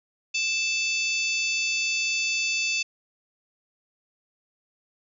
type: harmonic tone with a mistuned harmonic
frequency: 879 Hz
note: A5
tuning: 2 cents flat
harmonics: 3 / 4 / 5 / 6 / 7 / 8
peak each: -25 / -35 / -32 / -37 / -34 / -37 dBFS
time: 0.34-2.83 s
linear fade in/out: 10 ms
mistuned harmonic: 5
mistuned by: +65 cents
effects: none